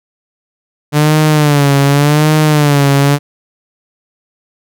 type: tone with vibrato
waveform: sawtooth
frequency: 146.83 Hz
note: D3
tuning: in tune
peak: -3 dBFS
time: 0.92-3.19 s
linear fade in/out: 50 ms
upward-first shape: sine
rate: 0.87 Hz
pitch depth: 89 cents each way
effects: none